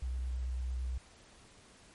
sine tone with vibrato, 63 Hz, B1, 35 cents sharp, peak -33 dBFS, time 0.02-0.98 s, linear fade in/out 5 ms, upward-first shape triangle, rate 9.1 Hz, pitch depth 17 cents each way, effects pink hiss -59 dBFS RMS until 1.94 s + MP3 48 kbps

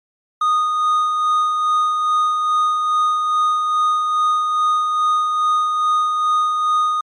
triangle tone with tremolo, 1236 Hz, D#6, 12 cents flat, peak -11 dBFS, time 0.41-7.01 s, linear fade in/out 5 ms, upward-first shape sine, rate 2.4 Hz, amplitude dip 35%, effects MP3 48 kbps

